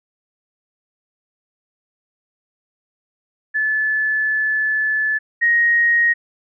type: tone pair in turn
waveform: sine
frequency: 1733 / 1876.6 Hz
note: A6 / A#6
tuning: -27 / +11 cents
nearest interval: minor second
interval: 138 cents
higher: second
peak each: -16 / -12 dBFS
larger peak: second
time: 3.54-5.19 / 5.41-6.14 s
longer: first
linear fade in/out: 20 ms
effects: none